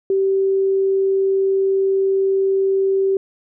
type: tone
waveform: sine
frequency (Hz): 387.3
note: G4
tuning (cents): -21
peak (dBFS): -14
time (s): 0.1-3.17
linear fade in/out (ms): 2
effects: none